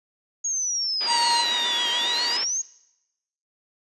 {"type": "exponential two-way sweep", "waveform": "sine", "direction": "down then up", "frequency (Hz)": [6670, 3136, 6670], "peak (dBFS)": -23, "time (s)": [0.44, 2.62], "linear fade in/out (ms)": 10, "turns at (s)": 1.92}
{"type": "band-pass noise", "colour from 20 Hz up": "white", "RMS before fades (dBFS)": -34, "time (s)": [1, 2.45], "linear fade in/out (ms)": 20, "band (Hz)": [250, 3700], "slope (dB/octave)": 24}
{"type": "harmonic tone", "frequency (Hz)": 940, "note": "A#5", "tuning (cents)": 14, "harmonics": [1, 3, 5, 7, 9], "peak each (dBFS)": [-22, -32, -34, -33, -34], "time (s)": [1.06, 1.45], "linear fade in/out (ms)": 50}
{"type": "tone with vibrato", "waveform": "10% pulse", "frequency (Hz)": 957, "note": "A#5", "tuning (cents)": 45, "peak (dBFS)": -19, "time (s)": [1.1, 2.37], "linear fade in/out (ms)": 2, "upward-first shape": "sine", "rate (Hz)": 7.3, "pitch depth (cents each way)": 30}
{"effects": ["noise-tail reverb RT60 0.9 s tail -21 dB re dry", "resampled to 24000 Hz"]}